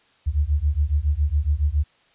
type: beating tone pair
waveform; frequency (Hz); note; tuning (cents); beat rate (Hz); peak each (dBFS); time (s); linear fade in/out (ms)
sine; 70.2 / 77.4; C#2 / D#2; +22 / -9; 7.2; -21; 0.26-1.84; 20
effects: white hiss -59 dBFS RMS until 2.14 s + resampled to 8000 Hz